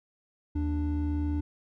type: tone pair together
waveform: triangle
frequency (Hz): 77.78 / 294.1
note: D#2 / D4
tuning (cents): 0 / +3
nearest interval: octave + major seventh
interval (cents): 2303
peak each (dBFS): -26 / -29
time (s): 0.55-1.41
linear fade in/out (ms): 10
effects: none